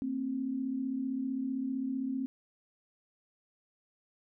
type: tone pair together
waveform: sine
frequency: 230.9 / 266.4 Hz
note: A#3 / C4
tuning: -16 / +31 cents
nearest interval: major second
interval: 247 cents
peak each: -38 / -32 dBFS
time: 0.02-2.26 s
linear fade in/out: 0 ms
effects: none